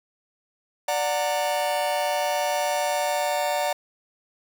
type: chord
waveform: 45% pulse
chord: D augmented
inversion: none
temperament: just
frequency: 587.3 / 734.2 / 917.7 Hz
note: D5 / F#5 / A#5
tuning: 0 / -14 / -27 cents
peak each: -26 / -27 / -29 dBFS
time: 0.88-3.73 s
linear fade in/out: 5 ms
effects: none